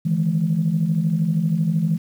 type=tone cluster; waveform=sine; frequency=152.2 / 165 / 211.1 Hz; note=D#3 / E3 / G#3; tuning=-38 / +2 / +29 cents; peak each=-25 / -18 / -24 dBFS; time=0.05-1.98 s; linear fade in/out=10 ms; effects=tanh soft clip ceiling -9 dBFS + 8-bit